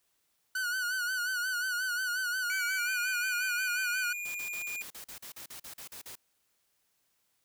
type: tone with vibrato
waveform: 45% pulse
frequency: 1480 Hz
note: F#6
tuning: in tune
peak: -30 dBFS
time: 0.55-4.13 s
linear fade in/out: 5 ms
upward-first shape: sine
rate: 5.6 Hz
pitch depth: 66 cents each way
type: tone with pitch glide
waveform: square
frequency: 2293 to 2428 Hz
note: D7 to D#7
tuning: -42 to -43 cents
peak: -36 dBFS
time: 2.5-4.82 s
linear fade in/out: 0 ms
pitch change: +99 cents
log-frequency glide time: 2.76-2.91 s
type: noise bursts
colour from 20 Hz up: white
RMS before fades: -45 dBFS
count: 14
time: 4.25-6.155 s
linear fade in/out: 5 ms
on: 98 ms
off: 41 ms
effects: white hiss -75 dBFS RMS until 7.44 s